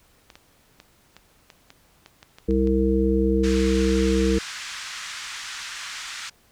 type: clicks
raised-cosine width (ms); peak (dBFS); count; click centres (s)
0.2; -26; 11; 0.302 / 0.355 / 0.801 / 1.166 / 1.502 / 1.704 / 2.061 / 2.229 / 2.385 / 2.509 / 2.673
type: harmonic tone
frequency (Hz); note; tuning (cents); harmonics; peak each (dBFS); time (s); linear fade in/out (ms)
65.41; C2; 0; 1 / 3 / 5 / 7; -23 / -23 / -23 / -23; 2.48-4.39; 10
type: band-pass noise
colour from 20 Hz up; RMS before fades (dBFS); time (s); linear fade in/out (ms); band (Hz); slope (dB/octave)
pink; -35; 3.43-6.3; 10; 1300 to 7400; 24
effects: pink hiss -59 dBFS RMS until 6.51 s